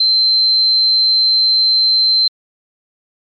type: tone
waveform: sine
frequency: 4106 Hz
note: C8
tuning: 33 cents flat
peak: -9 dBFS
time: 0-2.28 s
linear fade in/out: 5 ms
effects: MP3 48 kbps